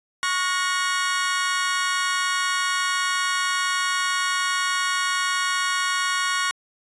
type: chord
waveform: sawtooth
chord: F# major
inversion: second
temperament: equal with one note detuned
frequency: 1108.7 / 1444.5 / 1864.7 Hz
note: C#6 / F#6 / A#6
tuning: 0 / -42 / 0 cents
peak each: -21 / -22 / -24 dBFS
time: 0.23-6.51 s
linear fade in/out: 0 ms
effects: resampled to 22050 Hz